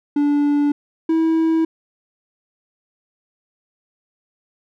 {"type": "tone pair in turn", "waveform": "triangle", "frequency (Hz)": [290, 324], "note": ["D4", "E4"], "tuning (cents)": [-22, -30], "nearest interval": "major second", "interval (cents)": 192, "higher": "second", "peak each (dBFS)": -12, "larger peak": "neither", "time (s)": [[0.16, 0.72], [1.09, 1.65]], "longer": "neither", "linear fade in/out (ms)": 5, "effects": []}